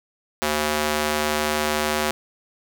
square tone with high-pass filter, 75.6 Hz, D#2, 49 cents flat, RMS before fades -23 dBFS, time 0.42-2.11 s, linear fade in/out 0 ms, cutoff 390 Hz, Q 0.52, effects none

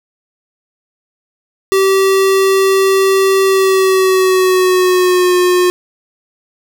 square tone with pitch glide, 386.2 to 360.3 Hz, G4 to F#4, -26 to -46 cents, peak -9 dBFS, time 1.72-5.7 s, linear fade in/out 0 ms, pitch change -120 cents, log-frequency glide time 3.44-5.34 s, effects none

